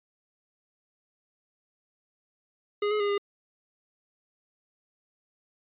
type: tone with pitch steps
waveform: square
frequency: 413 / 423.2 / 408.2 / 404.8 Hz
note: G#4 / G#4 / G#4 / G#4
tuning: -10 / +33 / -30 / -44 cents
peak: -25 dBFS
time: 2.82-3.18 s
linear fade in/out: 5 ms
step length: 90 ms
effects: resampled to 8000 Hz